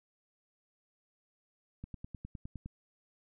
click train, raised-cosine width 5 ms, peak -30 dBFS, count 9, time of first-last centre 1.84-2.66 s, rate 9.76 Hz, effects none

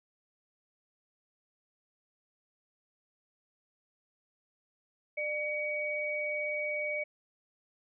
sine tone pair together, 599 / 2259 Hz, D5 / C#7, +34 / +32 cents, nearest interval octave + major seventh, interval 2298 cents, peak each -35 / -33 dBFS, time 5.17-7.04 s, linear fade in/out 10 ms, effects none

